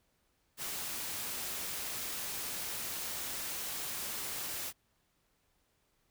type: noise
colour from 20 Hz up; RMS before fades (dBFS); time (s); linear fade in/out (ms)
white; -39; 0.57-4.73; 50
effects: pink hiss -75 dBFS RMS until 6.1 s

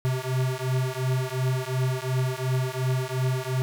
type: beating tone pair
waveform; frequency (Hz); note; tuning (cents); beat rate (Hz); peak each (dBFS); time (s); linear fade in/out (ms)
square; 127.8 / 130.6; C3 / C3; -40 / -3; 2.8; -28; 0.05-3.62; 0
effects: 8-bit

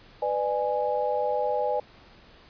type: chord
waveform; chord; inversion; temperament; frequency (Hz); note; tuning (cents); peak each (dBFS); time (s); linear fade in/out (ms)
sine; G# diminished; first; just; 498.4 / 598 / 830.6; B4 / D5 / G#5; +16 / +31 / 0; -28; 0.22-1.8; 5
effects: pink hiss -53 dBFS RMS until 2.49 s + resampled to 11025 Hz

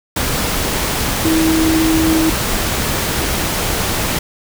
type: tone in noise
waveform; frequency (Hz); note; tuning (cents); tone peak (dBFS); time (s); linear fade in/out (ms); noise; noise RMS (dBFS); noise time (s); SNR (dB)
sine; 320.6; E4; -48; -12; 1.25-2.3; 5; pink; -18; 0.16-4.19; +3
effects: none

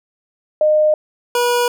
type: tone pair in turn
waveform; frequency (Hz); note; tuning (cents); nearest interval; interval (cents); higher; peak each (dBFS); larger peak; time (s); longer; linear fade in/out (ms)
sine / 25% pulse; 612 / 484.3; D#5 / B4; -29 / -34; major third; 405; first; -10; neither; 0.61-0.94 / 1.35-1.68; neither; 2
effects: none

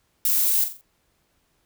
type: noise with echo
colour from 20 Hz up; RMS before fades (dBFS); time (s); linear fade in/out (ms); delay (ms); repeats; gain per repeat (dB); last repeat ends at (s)
violet; -21; 0.25-0.64; 2; 43; 4; -8; 0.812
effects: pink hiss -68 dBFS RMS until 1.65 s

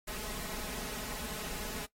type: noise with comb filter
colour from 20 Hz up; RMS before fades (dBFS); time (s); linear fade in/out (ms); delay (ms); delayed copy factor
pink; -40; 0.07-1.86; 10; 4.7; +0.75
effects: noise-tail reverb RT60 0.1 s tail -19 dB re dry + AAC 48 kbps

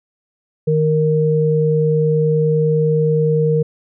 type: tone pair together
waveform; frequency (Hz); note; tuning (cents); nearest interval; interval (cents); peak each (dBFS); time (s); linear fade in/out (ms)
sine; 155.14 / 464.9; D#3 / A#4; -5 / -5; octave + perfect fifth; 1900; -15; 0.67-3.63; 10
effects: none

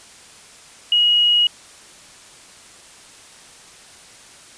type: tone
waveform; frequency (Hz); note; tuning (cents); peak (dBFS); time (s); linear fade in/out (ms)
sine; 2895; F#7; -38; -12; 0.92-1.47; 2
effects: white hiss -44 dBFS RMS until 4.57 s + resampled to 22050 Hz

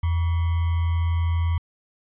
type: tone with sample-and-hold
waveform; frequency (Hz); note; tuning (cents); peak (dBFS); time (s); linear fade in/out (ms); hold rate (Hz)
sine; 83.9; E2; +31; -19; 0.03-1.58; 5; 1050
effects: resampled to 8000 Hz

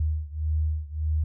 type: beating tone pair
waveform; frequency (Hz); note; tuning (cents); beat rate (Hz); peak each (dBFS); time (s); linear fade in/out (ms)
sine; 76.8 / 78.5; D#2 / D#2; -22 / +16; 1.7; -26 / -28; 0-1.24; 5
effects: none

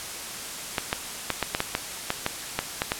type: clicks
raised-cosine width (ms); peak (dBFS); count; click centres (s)
0.3; -7; 12; 0.782 / 0.929 / 1.303 / 1.427 / 1.549 / 1.604 / 1.751 / 2.104 / 2.264 / 2.59 / 2.819 / 2.919
effects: white hiss -35 dBFS RMS until 2.99 s + low-pass 11000 Hz 12 dB/octave

